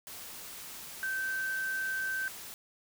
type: tone in noise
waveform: sine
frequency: 1551 Hz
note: G6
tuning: 19 cents flat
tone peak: -31 dBFS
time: 1.03-2.28 s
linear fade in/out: 0 ms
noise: white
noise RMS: -45 dBFS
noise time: 0.07-2.54 s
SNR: +11 dB
effects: none